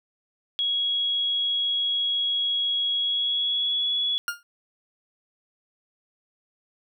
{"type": "tone with pitch glide", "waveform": "sine", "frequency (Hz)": [3322, 3384], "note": ["G#7", "G#7"], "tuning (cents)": [0, 32], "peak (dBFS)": -22, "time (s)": [0.59, 4.18], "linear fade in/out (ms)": 0, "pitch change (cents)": 32, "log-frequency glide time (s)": [2.95, 3.9]}
{"type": "tone with exponential decay", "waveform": "40% pulse", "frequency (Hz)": 1412, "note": "F6", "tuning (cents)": 19, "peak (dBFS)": -21, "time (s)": [4.28, 4.43], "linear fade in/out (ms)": 1, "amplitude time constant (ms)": 31}
{"effects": []}